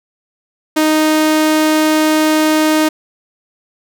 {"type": "tone", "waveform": "sawtooth", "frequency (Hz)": 310.4, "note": "D#4", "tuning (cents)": -4, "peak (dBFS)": -6, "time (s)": [0.76, 2.89], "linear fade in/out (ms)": 10, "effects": []}